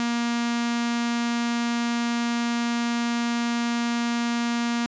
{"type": "tone with notch filter", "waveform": "sawtooth", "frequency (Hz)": 236.3, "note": "A#3", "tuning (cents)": 24, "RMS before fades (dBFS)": -25, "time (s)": [0, 4.86], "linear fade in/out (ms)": 0, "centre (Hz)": 520, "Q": 1.1, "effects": ["resampled to 16000 Hz"]}